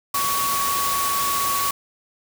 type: tone in noise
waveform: sine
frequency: 1122 Hz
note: C#6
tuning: 21 cents sharp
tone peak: -22 dBFS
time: 0.14-1.71 s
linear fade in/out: 5 ms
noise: white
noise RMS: -25 dBFS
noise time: 0.14-1.71 s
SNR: 0 dB
effects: none